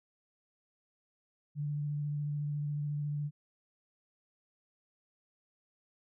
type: tone with vibrato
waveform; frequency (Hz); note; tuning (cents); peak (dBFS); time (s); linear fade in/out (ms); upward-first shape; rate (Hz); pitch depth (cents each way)
sine; 146.83; D3; 0; -32; 1.55-3.31; 50; sine; 14; 15
effects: none